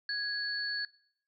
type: tone pair together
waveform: sine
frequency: 1661.2 / 4435 Hz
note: G#6 / C#8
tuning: 0 / 0 cents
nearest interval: octave + perfect fourth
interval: 1700 cents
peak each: -34 / -34 dBFS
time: 0.09-0.85 s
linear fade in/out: 2 ms
effects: noise-tail reverb RT60 0.7 s tail -23 dB re dry